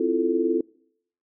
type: chord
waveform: sine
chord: F major seventh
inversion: second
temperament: equal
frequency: 261.6 / 329.6 / 349.2 / 440 Hz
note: C4 / E4 / F4 / A4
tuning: 0 / 0 / 0 / 0 cents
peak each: -28 / -25 / -24 / -25 dBFS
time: 0-0.61 s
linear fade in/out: 5 ms
effects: noise-tail reverb RT60 0.7 s tail -25 dB re dry